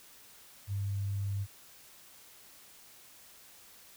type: tone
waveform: sine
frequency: 99.7 Hz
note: G2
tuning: 30 cents sharp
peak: -31 dBFS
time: 0.67-1.47 s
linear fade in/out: 50 ms
effects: white hiss -56 dBFS RMS until 3.96 s